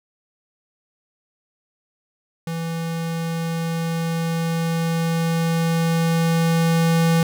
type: tone with level ramp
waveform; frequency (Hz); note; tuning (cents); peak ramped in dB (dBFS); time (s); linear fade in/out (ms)
square; 165.4; E3; +6; -25 to -15; 2.47-7.23; 2
effects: none